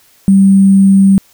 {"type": "tone with sample-and-hold", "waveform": "sine", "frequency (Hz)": 194.4, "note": "G3", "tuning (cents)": -14, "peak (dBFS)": -3, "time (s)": [0.28, 1.18], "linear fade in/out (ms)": 0, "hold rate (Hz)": 8820, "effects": ["white hiss -48 dBFS RMS until 1.33 s"]}